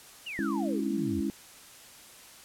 sine exponential sweep, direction down, 3000 to 74.8 Hz, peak -35 dBFS, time 0.26-1.21 s, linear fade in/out 10 ms
sine chord, C# minor, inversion second, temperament equal, 207.7 / 277.2 / 329.6 Hz, G#3 / C#4 / E4, 0 / 0 / 0 cents, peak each -32 dBFS, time 0.39-1.3 s, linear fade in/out 0 ms
effects white hiss -51 dBFS RMS until 2.44 s + low-pass 12000 Hz 12 dB/octave

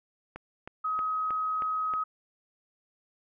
click train, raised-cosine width 0.5 ms, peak -25 dBFS, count 6, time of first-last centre 0.36-1.937 s, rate 3.17 Hz
sine tone, 1267 Hz, D#6, 31 cents sharp, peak -27 dBFS, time 0.84-2.04 s, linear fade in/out 10 ms
effects none

